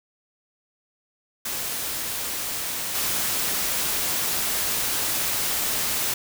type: noise with level steps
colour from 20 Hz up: white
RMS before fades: -29 / -25 dBFS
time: 1.45-6.14 s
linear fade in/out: 5 ms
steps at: 2.94 s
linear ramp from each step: 20 ms
effects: none